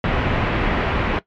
pink low-pass noise, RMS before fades -20 dBFS, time 0.04-1.19 s, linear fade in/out 2 ms, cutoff 2700 Hz, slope 24 dB/octave, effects noise-tail reverb RT60 0.1 s tail -17 dB re dry + MP3 64 kbps

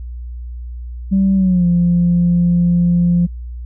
sine tone with pitch glide, 193.2 to 174.12 Hz, G3 to F3, -25 to -5 cents, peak -9 dBFS, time 1.11-3.27 s, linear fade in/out 20 ms, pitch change -180 cents, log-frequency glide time 1.35-1.66 s, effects tanh soft clip ceiling -6 dBFS + added 60 Hz sine -25 dBFS peak until 3.65 s

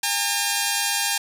5% pulse tone pair together, 809.2 / 909 Hz, G#5 / A#5, -45 / -44 cents, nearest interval major second, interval 201 cents, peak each -11 / -13 dBFS, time 0.03-1.18 s, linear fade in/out 5 ms, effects none

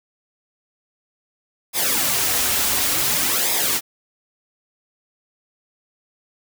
white noise with flanger, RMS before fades -20 dBFS, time 1.73-3.81 s, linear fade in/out 50 ms, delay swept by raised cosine 0.68 to 6.48 ms, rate 0.56 Hz, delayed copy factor -0.65, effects none

